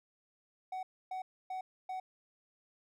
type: tone bursts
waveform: triangle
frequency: 749 Hz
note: F#5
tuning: 21 cents sharp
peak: -35 dBFS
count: 4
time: 0.72-2 s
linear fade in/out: 5 ms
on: 110 ms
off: 280 ms
effects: none